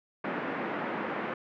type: band-pass noise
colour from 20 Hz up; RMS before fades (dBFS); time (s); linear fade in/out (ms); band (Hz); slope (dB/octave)
pink; -34; 0.24-1.34; 5; 200 to 2100; 24
effects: none